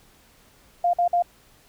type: tone bursts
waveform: sine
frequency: 700 Hz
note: F5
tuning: 4 cents sharp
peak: -17 dBFS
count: 3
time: 0.84-1.224 s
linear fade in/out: 5 ms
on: 94 ms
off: 51 ms
effects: pink hiss -56 dBFS RMS until 1.68 s